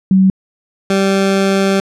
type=tone pair in turn; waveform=sine / 20% pulse; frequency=190 / 194.78 Hz; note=F#3 / G3; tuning=+46 / -11 cents; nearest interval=unison; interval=43 cents; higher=second; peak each=-6 dBFS; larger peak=neither; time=0.11-0.3 / 0.9-1.8 s; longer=second; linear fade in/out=2 ms; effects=low-pass 8000 Hz 12 dB/octave